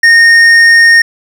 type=tone with hard clipping; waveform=sine; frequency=1844 Hz; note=A#6; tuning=19 cents flat; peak=-3 dBFS; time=0.03-1.02 s; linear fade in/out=5 ms; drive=7 dB; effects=none